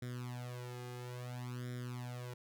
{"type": "tone with flanger", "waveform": "sawtooth", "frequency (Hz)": 123.5, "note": "B2", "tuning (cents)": 0, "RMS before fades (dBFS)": -44, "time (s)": [0.02, 2.34], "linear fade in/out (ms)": 5, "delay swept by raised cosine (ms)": [0.55, 2.45], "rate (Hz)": 0.59, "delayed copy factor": 0.95, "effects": []}